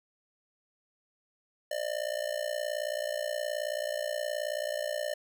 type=tone with amplitude modulation; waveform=square; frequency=600 Hz; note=D5; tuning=37 cents sharp; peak=-28 dBFS; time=1.71-5.14 s; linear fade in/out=5 ms; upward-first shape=sine; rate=58.8 Hz; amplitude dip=90%; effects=none

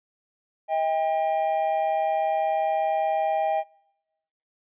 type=tone pair together; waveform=triangle; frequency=637 / 797.3 Hz; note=D#5 / G5; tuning=+41 / +29 cents; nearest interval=major third; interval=388 cents; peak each=-23 / -22 dBFS; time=0.68-3.64 s; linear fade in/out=50 ms; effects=noise-tail reverb RT60 1.0 s tail -26 dB re dry + resampled to 8000 Hz

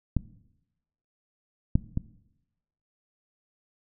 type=clicks; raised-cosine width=5 ms; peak=-11 / -8 / -14 dBFS; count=3; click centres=0.167 / 1.755 / 1.974 s; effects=noise-tail reverb RT60 0.9 s tail -18 dB re dry

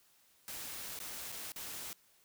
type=noise with dropouts; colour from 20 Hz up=white; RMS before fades=-44 dBFS; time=0.48-1.93 s; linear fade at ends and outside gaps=1 ms; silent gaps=0.99-1.001 / 1.319-1.323 / 1.52-1.56 s; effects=white hiss -68 dBFS RMS until 2.24 s

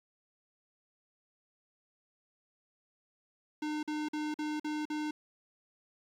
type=tone bursts; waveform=square; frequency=303.1 Hz; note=D#4; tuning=45 cents flat; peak=-34 dBFS; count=6; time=3.62-5.11 s; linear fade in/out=5 ms; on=210 ms; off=46 ms; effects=low-pass 6000 Hz 12 dB/octave + 10-bit

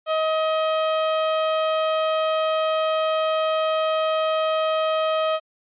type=tone; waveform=30% pulse; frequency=632 Hz; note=D#5; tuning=27 cents sharp; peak=-17 dBFS; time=0.06-5.4 s; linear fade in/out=50 ms; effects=resampled to 8000 Hz

